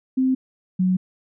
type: tone pair in turn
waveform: sine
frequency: 260.3 / 184.63 Hz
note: C4 / F#3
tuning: -9 / -3 cents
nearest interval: tritone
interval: 594 cents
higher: first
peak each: -16 dBFS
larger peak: neither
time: 0.17-0.35 / 0.79-0.97 s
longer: neither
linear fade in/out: 10 ms
effects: none